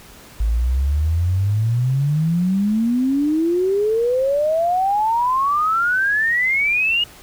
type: exponential sweep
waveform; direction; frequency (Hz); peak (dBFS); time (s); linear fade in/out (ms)
sine; up; 52.6 to 2898; -15; 0.4-7.04; 5
effects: pink hiss -43 dBFS RMS until 7.22 s